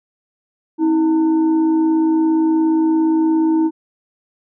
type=tone with frequency modulation; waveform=sine; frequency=320.6 Hz; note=E4; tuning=48 cents flat; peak=-12 dBFS; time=0.78-3.71 s; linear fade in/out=50 ms; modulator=584 Hz; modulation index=0.36; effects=none